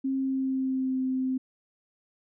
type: tone with pitch glide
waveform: sine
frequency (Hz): 267.5 to 259.9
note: C4 to C4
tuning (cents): +38 to -11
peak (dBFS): -25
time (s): 0.04-1.38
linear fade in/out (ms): 10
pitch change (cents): -49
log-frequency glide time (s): 0.14-1.01
effects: none